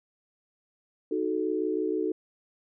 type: chord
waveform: sine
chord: D# diminished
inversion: none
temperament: equal with one note detuned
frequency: 311.1 / 370 / 436.5 Hz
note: D#4 / F#4 / A4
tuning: 0 / 0 / -14 cents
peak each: -30 dBFS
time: 1.11-2.12 s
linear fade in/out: 5 ms
effects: none